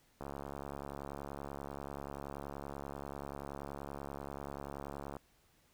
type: click train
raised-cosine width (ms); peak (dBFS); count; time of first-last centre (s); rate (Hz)
1; -29; 350; 0.21-5.167; 70.4
effects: pink hiss -70 dBFS RMS until 5.73 s